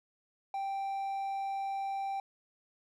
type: tone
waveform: triangle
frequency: 784 Hz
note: G5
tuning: in tune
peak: -31 dBFS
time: 0.54-2.2 s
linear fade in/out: 2 ms
effects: none